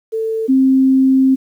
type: tone pair in turn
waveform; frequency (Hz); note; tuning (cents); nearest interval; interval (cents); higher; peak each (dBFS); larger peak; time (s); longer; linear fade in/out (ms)
sine; 444.8 / 264.5; A4 / C4; +19 / +19; major sixth; 900; first; -16 / -8; second; 0.12-0.48 / 0.48-1.36; second; 20
effects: 8-bit